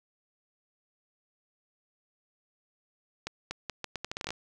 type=accelerating click train; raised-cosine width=0.2 ms; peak=-17 dBFS; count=13; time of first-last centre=3.27-4.306 s; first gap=240 ms; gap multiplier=0.78; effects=none